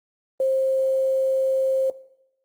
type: tone with quantisation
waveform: sine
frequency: 530 Hz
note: C5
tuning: 22 cents sharp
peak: -18 dBFS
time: 0.4-1.9 s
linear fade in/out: 2 ms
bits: 8
effects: noise-tail reverb RT60 0.8 s tail -19 dB re dry + Opus 24 kbps